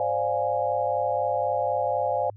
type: chord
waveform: sine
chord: D half-diminished seventh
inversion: third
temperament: equal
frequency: 523.3 / 587.3 / 698.5 / 830.6 Hz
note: C5 / D5 / F5 / Ab5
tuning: 0 / 0 / 0 / 0 cents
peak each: -28 dBFS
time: 0-2.3 s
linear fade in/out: 2 ms
effects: added 103 Hz sine -43 dBFS peak until 2.36 s